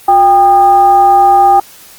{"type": "tone with frequency modulation", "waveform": "sine", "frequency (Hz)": 794, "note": "G5", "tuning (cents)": 22, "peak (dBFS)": -3, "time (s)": [0.08, 1.6], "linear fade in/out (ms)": 5, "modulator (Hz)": 433, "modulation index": 0.43, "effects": ["white hiss -37 dBFS RMS until 1.98 s", "Opus 32 kbps"]}